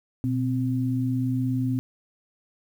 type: tone pair together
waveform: sine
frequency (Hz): 122.18 / 258.9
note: B2 / C4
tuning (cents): -18 / -18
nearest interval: octave + minor second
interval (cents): 1300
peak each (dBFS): -25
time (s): 0.24-1.79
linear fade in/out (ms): 0
effects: 9-bit

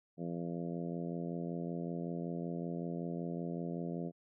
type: harmonic tone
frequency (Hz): 85.3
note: F2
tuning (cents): -40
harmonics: 2 / 3 / 4 / 5 / 6 / 7 / 8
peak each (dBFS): -39 / -43 / -45 / -47 / -49 / -50 / -51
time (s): 0.17-4.12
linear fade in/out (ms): 50
effects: none

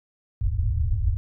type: low-pass noise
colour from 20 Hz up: white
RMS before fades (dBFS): -23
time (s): 0.41-1.17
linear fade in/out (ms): 0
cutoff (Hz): 110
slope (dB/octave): 96
effects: none

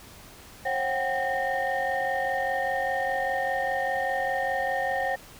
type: tone cluster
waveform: sine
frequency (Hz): 538 / 736 / 781 / 1833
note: C5 / F#5 / G5 / A#6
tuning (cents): +48 / -9 / -7 / -30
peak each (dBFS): -29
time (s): 0.65-5.16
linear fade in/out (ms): 10
effects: tanh soft clip ceiling -19 dBFS + pink hiss -48 dBFS RMS until 5.39 s

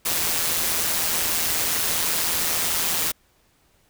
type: noise with amplitude modulation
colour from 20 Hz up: white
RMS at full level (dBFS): -21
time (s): 0.05-3.12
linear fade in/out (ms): 10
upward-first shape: sine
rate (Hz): 165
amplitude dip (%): 50
effects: pink hiss -62 dBFS RMS until 3.89 s

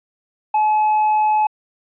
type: tone with tanh clipping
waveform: sine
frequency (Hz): 855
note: A5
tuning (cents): -50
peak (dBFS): -14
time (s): 0.54-1.47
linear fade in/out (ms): 5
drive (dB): 3
effects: resampled to 8000 Hz

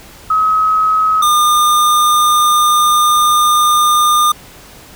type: tone pair in turn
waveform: sine / square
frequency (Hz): 1275 / 1209.6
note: D#6 / D#6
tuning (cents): +42 / -49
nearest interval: minor second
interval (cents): 91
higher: first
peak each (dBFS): -9 / -9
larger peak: neither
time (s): 0.3-1.22 / 1.22-4.32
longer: second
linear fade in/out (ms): 5
effects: pink hiss -38 dBFS RMS until 4.95 s

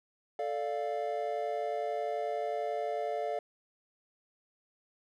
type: chord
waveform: triangle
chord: D minor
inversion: second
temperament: equal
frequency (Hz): 440 / 587.3 / 698.5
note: A4 / D5 / F5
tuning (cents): 0 / 0 / 0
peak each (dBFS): -35 / -34 / -33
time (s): 0.39-3.39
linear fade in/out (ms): 2
effects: none

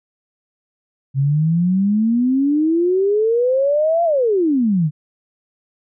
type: exponential two-way sweep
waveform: sine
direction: up then down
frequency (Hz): 132.8 to 694 to 142.7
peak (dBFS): -13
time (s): 1.14-4.91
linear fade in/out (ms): 50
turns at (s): 4.04
effects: none

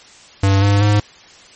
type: tone with pitch steps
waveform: square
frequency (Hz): 98 / 100.87 / 103.83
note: G2 / G2 / G#2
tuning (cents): 0 / +50 / 0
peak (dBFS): -11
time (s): 0.43-1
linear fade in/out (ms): 5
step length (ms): 190
effects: white hiss -43 dBFS RMS until 1.55 s + MP3 32 kbps

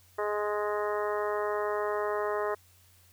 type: harmonic tone with a mistuned harmonic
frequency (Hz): 208.7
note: G#3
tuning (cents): +9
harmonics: 2 / 3 / 4 / 5 / 6 / 7 / 8 / 9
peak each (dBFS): -31 / -34 / -39 / -36 / -38 / -45 / -46 / -42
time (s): 0.18-2.55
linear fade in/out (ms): 10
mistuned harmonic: 9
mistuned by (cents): -17
effects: added 90 Hz sine -61 dBFS peak until 3.12 s + white hiss -62 dBFS RMS until 3.12 s

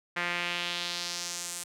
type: tone with band-pass filter sweep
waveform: sawtooth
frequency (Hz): 174.61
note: F3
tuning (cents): 0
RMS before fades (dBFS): -34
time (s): 0.16-1.64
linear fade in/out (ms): 10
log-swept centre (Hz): 1900 to 8800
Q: 2
effects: none

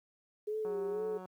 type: tone with vibrato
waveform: sine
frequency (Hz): 415.3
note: G#4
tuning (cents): 0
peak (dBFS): -33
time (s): 0.47-1.18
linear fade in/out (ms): 10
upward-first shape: sine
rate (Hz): 2.1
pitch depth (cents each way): 82
type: click train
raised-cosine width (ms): 1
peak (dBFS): -34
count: 113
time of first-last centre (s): 0.65-1.255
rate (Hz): 185
effects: high-pass 100 Hz 12 dB/octave + 11-bit

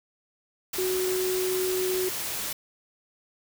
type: tone in noise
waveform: sine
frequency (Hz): 370.5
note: F#4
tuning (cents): +2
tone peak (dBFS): -25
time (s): 0.78-2.09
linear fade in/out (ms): 5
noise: white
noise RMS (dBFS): -32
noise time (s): 0.73-2.53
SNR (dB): +4
effects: none

